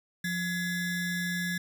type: ring-modulated tone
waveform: square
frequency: 932.3 Hz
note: A#5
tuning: in tune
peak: -27 dBFS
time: 0.24-1.58 s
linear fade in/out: 5 ms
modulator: 755 Hz
effects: none